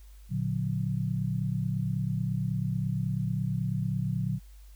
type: chord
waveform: sine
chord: Bb augmented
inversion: none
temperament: just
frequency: 116.54 / 145.68 / 182.1 Hz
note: Bb2 / D3 / F#3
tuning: 0 / -14 / -27 cents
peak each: -31 / -31 / -32 dBFS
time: 0.29-4.4 s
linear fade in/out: 50 ms
effects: added 50 Hz sine -47 dBFS peak until 4.75 s + white hiss -63 dBFS RMS until 4.75 s